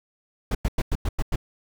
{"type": "noise bursts", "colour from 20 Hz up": "brown", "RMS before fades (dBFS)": -22, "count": 7, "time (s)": [0.51, 1.359], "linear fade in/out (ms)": 5, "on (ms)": 39, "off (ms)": 96, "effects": []}